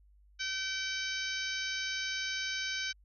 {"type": "harmonic tone", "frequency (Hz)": 768, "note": "G5", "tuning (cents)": -36, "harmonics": [2, 3, 4, 5, 6, 7, 8], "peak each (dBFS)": [-38, -40, -41, -42, -43, -43, -44], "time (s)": [0.39, 2.93], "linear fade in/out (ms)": 20, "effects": ["added 50 Hz sine -59 dBFS peak until 3.04 s"]}